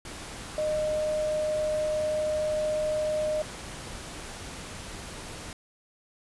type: tone in noise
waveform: sine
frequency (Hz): 614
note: D#5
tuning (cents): -23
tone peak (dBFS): -25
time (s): 0.58-3.42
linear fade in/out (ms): 2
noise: pink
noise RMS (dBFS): -40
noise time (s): 0.05-5.53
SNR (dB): +12
effects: resampled to 24000 Hz